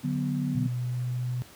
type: chord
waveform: sine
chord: B minor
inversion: first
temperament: equal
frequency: 146.83 / 185 / 246.9 Hz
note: D3 / F#3 / B3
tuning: 0 / 0 / 0 cents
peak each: -29 / -33 / -29 dBFS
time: 0.03-0.68 s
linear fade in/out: 20 ms
type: tone with pitch glide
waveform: sine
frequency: 123.47 to 124.26 Hz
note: B2 to B2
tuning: 0 to +11 cents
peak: -27 dBFS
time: 0.55-1.42 s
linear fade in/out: 0 ms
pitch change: +11 cents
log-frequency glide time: 0.83-0.93 s
effects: pink hiss -51 dBFS RMS until 1.55 s + high-pass 60 Hz 12 dB/octave